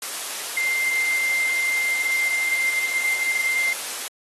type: tone in noise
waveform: sine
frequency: 2093 Hz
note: C7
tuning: in tune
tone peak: -20 dBFS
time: 0.57-3.73 s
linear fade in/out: 2 ms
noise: white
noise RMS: -30 dBFS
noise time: 0.02-4.08 s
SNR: +7 dB
effects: high-pass 400 Hz 12 dB/octave + AAC 32 kbps